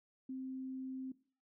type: tone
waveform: sine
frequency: 261.6 Hz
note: C4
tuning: in tune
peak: -40 dBFS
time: 0.29-1.12 s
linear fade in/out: 5 ms
effects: noise-tail reverb RT60 0.4 s tail -18 dB re dry